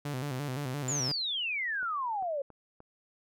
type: tone with vibrato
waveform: sawtooth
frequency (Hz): 136.3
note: C#3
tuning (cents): -29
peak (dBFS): -29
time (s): 0.05-1.12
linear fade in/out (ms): 5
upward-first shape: square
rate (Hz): 5.8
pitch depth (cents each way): 110
type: exponential sweep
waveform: sine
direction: down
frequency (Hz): 7230 to 537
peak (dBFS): -30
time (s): 0.88-2.42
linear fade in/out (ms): 5
type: clicks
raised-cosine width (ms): 1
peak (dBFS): -37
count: 4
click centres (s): 1.829 / 2.225 / 2.503 / 2.804
effects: none